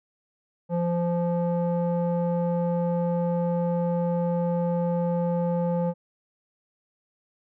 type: tone with low-pass filter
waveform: square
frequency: 172.8 Hz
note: F3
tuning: 18 cents flat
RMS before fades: -25 dBFS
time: 0.69-5.94 s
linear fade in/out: 50 ms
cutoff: 680 Hz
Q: 10
effects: none